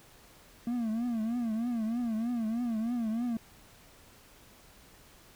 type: tone with vibrato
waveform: triangle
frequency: 230.6 Hz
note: A#3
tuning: 19 cents flat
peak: -27 dBFS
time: 0.67-3.37 s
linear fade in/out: 2 ms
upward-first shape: triangle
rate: 3.2 Hz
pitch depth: 130 cents each way
effects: pink hiss -57 dBFS RMS until 5.35 s